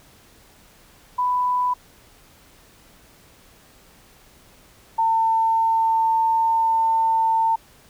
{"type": "tone pair in turn", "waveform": "sine", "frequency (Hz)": [993, 900.2], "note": ["B5", "A5"], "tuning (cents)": [9, 39], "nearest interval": "major second", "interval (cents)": 170, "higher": "first", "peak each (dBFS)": [-18, -16], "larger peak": "second", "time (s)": [[1.18, 1.74], [4.98, 7.56]], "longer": "second", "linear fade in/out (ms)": 10, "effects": ["pink hiss -52 dBFS RMS until 7.89 s"]}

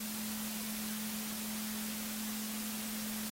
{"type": "tone in noise", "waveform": "sine", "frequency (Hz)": 215.5, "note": "A3", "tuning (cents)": -36, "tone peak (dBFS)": -41, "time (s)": [0, 3.3], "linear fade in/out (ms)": 5, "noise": "white", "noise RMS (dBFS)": -42, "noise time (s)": [0, 3.3], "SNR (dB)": -2, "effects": ["AAC 48 kbps"]}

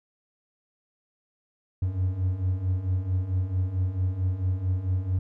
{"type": "beating tone pair", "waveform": "triangle", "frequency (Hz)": [89.8, 94.3], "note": ["F2", "F#2"], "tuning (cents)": [49, 33], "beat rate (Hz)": 4.5, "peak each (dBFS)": [-28, -23], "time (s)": [1.82, 5.19], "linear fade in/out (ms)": 5, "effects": []}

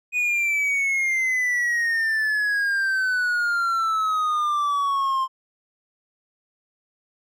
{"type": "exponential sweep", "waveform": "triangle", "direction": "down", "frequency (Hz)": [2489, 1046.5], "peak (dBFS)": -18, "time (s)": [0.12, 5.28], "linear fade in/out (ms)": 50, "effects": []}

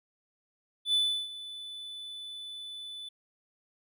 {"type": "tone with ADSR envelope", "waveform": "triangle", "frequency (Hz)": 3492, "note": "A7", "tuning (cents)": -14, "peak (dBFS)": -21, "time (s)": [0.85, 3.09], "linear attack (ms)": 88, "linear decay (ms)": 340, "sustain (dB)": -17, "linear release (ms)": 7, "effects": []}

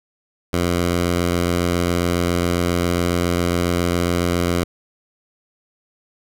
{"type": "tone with vibrato", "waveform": "10% pulse", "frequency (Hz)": 87.31, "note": "F2", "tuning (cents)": 0, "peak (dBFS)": -9, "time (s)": [0.53, 4.64], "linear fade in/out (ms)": 5, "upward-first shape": "sine", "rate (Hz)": 19, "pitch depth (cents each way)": 14, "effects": []}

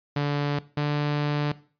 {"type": "tone pair in turn", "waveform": "sawtooth", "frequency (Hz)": [144.7, 147.06], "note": ["D3", "D3"], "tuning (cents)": [-25, 3], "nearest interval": "unison", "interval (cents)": 28, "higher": "second", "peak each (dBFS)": [-19, -19], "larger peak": "neither", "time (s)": [[0.16, 0.59], [0.77, 1.52]], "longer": "second", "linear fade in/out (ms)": 5, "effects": ["noise-tail reverb RT60 0.4 s tail -18 dB re dry", "resampled to 11025 Hz"]}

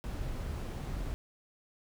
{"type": "noise", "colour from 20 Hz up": "brown", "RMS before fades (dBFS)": -37, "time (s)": [0.04, 1.14], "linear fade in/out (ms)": 0, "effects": []}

